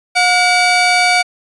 30% pulse tone pair together, 721 / 2289 Hz, F#5 / D7, -45 / -45 cents, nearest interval octave + minor sixth, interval 2000 cents, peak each -10 dBFS, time 0.15-1.23 s, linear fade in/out 20 ms, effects resampled to 22050 Hz

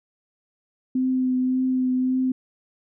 sine tone with vibrato, 256.6 Hz, C4, 34 cents flat, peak -19 dBFS, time 0.95-2.32 s, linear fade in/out 5 ms, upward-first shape triangle, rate 1.8 Hz, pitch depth 17 cents each way, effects none

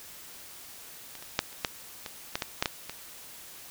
clicks, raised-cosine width 0.2 ms, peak -26 / -26 / -6 / -30 / -8 / -19 / -11 / -12 / -7 / -9 / -19 dBFS, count 11, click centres 1.153 / 1.225 / 1.391 / 1.528 / 1.648 / 2.062 / 2.355 / 2.422 / 2.625 / 2.658 / 2.896 s, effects white hiss -47 dBFS RMS until 3.7 s

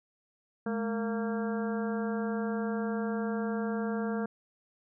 harmonic tone with a mistuned harmonic, 230 Hz, A#3, 23 cents flat, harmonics 1 / 2 / 3 / 4 / 5 / 6 / 7, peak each -31 / -35 / -41 / -45 / -47 / -44 / -45 dBFS, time 0.66-4.26 s, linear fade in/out 5 ms, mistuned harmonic 1, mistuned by -130 cents, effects none

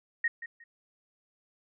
sine tone with echo, 1864.7 Hz, A#6, in tune, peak -24 dBFS, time 0.24-0.28 s, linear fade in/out 5 ms, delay 180 ms, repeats 2, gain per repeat -13 dB, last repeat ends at 0.64 s, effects none

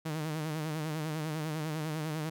sawtooth tone with vibrato, 155.56 Hz, D#3, in tune, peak -29 dBFS, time 0.05-2.3 s, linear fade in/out 10 ms, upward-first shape sine, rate 10 Hz, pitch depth 67 cents each way, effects none

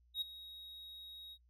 triangle tone with ADSR envelope, 3783 Hz, A#7, 25 cents sharp, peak -32 dBFS, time 0.14-1.38 s, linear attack 73 ms, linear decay 13 ms, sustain -16 dB, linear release 57 ms, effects noise-tail reverb RT60 0.1 s tail -24 dB re dry + added 60 Hz sine -66 dBFS peak until 1.49 s

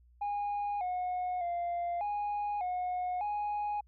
sine tone with pitch steps, 819 / 726 / 695 / 825 / 725 / 830 Hz, G#5 / F#5 / F5 / G#5 / F#5 / G#5, -24 / -33 / -9 / -12 / -35 / -1 cents, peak -29 dBFS, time 0.21-3.81 s, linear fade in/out 10 ms, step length 600 ms, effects tanh soft clip ceiling -30 dBFS + added 60 Hz sine -59 dBFS peak until 3.87 s

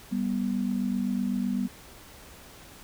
sine tone pair together, 196 / 243.9 Hz, G3 / B3, 0 / -21 cents, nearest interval major third, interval 379 cents, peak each -28 dBFS, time 0.11-1.68 s, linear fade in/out 20 ms, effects pink hiss -49 dBFS RMS until 2.83 s

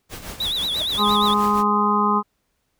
pink noise with tremolo, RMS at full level -32 dBFS, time 0.09-1.64 s, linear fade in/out 50 ms, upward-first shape triangle, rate 6.1 Hz, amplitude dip 70%
triangle tone with vibrato, 3628 Hz, A#7, 48 cents flat, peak -20 dBFS, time 0.4-1.34 s, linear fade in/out 5 ms, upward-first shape sine, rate 8.6 Hz, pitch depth 150 cents each way
sine tone with exponential growth, 617 Hz, D#5, 15 cents flat, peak -26 dBFS, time 0.74-0.82 s, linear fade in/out 0 ms, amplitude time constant 16 ms
harmonic tone, 207.5 Hz, G#3, 1 cent flat, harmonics 1 / 2 / 4 / 5 / 6, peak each -22 / -26 / -26 / -20 / -21 dBFS, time 0.97-2.23 s, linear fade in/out 50 ms
effects pink hiss -71 dBFS RMS until 2.79 s

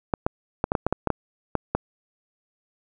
clicks, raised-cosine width 1 ms, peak -7 dBFS, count 11, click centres 0.138 / 0.265 / 0.641 / 0.719 / 0.752 / 0.866 / 0.926 / 1.073 / 1.103 / 1.553 / 1.75 s, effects none

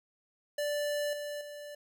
square tone with level steps, 586 Hz, D5, 4 cents flat, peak -31 / -37 / -43 dBFS, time 0.58-1.75 s, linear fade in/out 5 ms, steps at 1.13 / 1.41 s, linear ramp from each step 2 ms, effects none

